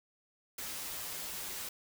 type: noise with comb filter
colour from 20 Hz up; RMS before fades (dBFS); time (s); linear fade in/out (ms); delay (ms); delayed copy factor
white; -41; 0.58-1.69; 5; 9; -0.9
effects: none